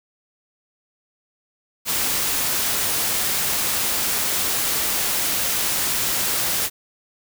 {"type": "noise", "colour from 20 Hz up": "white", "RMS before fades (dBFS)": -22, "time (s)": [1.85, 6.7], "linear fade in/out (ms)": 50, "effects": []}